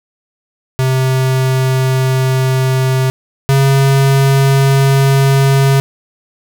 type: tone pair in turn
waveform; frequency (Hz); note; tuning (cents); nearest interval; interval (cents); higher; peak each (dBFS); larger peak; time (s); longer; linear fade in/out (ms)
square; 130.81 / 136.51; C3 / C#3; 0 / -26; minor second; 74; second; -11 / -8; second; 0.79-3.1 / 3.49-5.8; neither; 0
effects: none